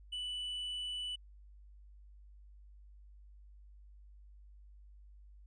triangle tone, 2973 Hz, F#7, 8 cents sharp, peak -36 dBFS, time 0.12-1.16 s, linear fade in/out 10 ms, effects added 50 Hz sine -54 dBFS peak until 5.46 s + resampled to 22050 Hz

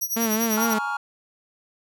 15% pulse tone with tremolo, 5790 Hz, F#8, 38 cents flat, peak -17 dBFS, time 0.01-0.74 s, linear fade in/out 10 ms, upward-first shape sine, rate 10 Hz, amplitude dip 85%
sawtooth tone with vibrato, 222.8 Hz, A3, 22 cents sharp, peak -18 dBFS, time 0.16-0.79 s, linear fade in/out 10 ms, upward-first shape sine, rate 4.5 Hz, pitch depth 67 cents each way
triangle chord, Bb minor seventh, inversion third, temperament just, 839.1 / 932.3 / 1118.8 / 1398.5 Hz, Ab5 / Bb5 / Db6 / F6, +18 / 0 / +16 / +2 cents, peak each -28 / -31 / -31 / -26 dBFS, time 0.57-0.97 s, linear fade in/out 5 ms
effects none

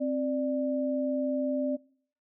sine tone pair together, 263.3 / 591.1 Hz, C4 / D5, +11 / +11 cents, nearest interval octave + major second, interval 1400 cents, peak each -28 / -30 dBFS, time 0-1.77 s, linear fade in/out 20 ms, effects noise-tail reverb RT60 0.5 s tail -21 dB re dry

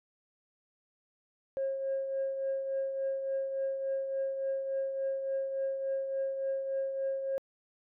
sine tone with tremolo, 540 Hz, C#5, 45 cents flat, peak -27 dBFS, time 1.57-7.38 s, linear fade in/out 0 ms, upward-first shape triangle, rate 3.5 Hz, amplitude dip 55%, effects tanh soft clip ceiling -26 dBFS

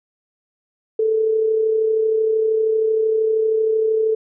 sine tone with amplitude modulation, 440 Hz, A4, in tune, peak -13 dBFS, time 0.99-4.15 s, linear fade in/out 5 ms, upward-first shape sine, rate 32.9 Hz, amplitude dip 40%, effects none

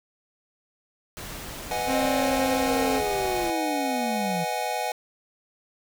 pink noise, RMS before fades -37 dBFS, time 1.17-3.5 s, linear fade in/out 0 ms
square chord, G# minor seventh, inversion first, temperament equal, 493.9 / 622.3 / 740 / 830.6 Hz, B4 / D#5 / F#5 / G#5, 0 / 0 / 0 / 0 cents, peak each -35 / -34 / -31 / -31 dBFS, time 1.71-4.92 s, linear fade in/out 2 ms
sawtooth tone with pitch glide, 264 to 266 Hz, C4 to C4, +16 to +29 cents, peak -21 dBFS, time 1.86-3.02 s, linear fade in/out 50 ms, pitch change +13 cents, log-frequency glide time 1.98-2.79 s
triangle linear sweep, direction down, 622.3 to 163.2 Hz, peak -26 dBFS, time 1.92-4.45 s, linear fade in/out 20 ms
effects none

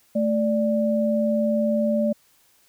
sine tone pair together, 220 / 587.3 Hz, A3 / D5, 0 / 0 cents, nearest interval octave + perfect fourth, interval 1700 cents, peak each -21 / -22 dBFS, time 0.15-2.13 s, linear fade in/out 10 ms, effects white hiss -60 dBFS RMS until 2.68 s

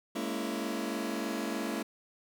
sawtooth chord, A# half-diminished seventh, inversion third, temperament just, 209.8 / 233.1 / 279.7 / 335.6 Hz, G#3 / A#3 / C#4 / E4, +18 / 0 / +16 / +31 cents, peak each -34 dBFS, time 0.15-1.83 s, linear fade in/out 10 ms, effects none

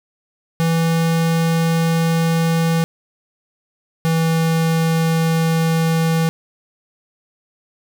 square tone pair in turn, 164.81 / 163.29 Hz, E3 / E3, 0 / -16 cents, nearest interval unison, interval 16 cents, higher first, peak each -15 dBFS, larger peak neither, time 0.6-2.84 / 4.05-6.29 s, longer neither, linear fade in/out 0 ms, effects none

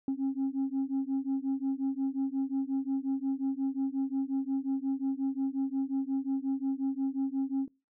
sine beating tone pair, 267.5 / 273.1 Hz, C4 / C#4, +38 / -26 cents, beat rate 5.6 Hz, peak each -30 dBFS, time 0.08-7.68 s, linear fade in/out 2 ms, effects noise-tail reverb RT60 0.3 s tail -25 dB re dry + tanh soft clip ceiling -25 dBFS

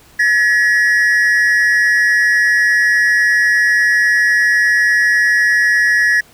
triangle tone pair together, 1700 / 1908.2 Hz, G#6 / A#6, +40 / +40 cents, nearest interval major second, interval 200 cents, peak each -10 dBFS, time 0.19-6.21 s, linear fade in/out 10 ms, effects tanh soft clip ceiling -3 dBFS + pink hiss -46 dBFS RMS until 6.33 s

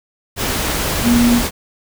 sine tone in noise, 238.8 Hz, A#3, 42 cents sharp, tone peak -10 dBFS, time 1.03-1.42 s, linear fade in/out 50 ms, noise pink, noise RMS -19 dBFS, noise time 0.36-1.51 s, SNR +6 dB, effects none

